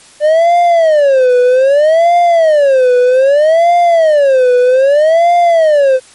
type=tone with vibrato; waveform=triangle; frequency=587.3 Hz; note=D5; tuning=in tune; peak=-3 dBFS; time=0.2-6 s; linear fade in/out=50 ms; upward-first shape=sine; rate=0.63 Hz; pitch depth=300 cents each way; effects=white hiss -40 dBFS RMS until 6.14 s + MP3 48 kbps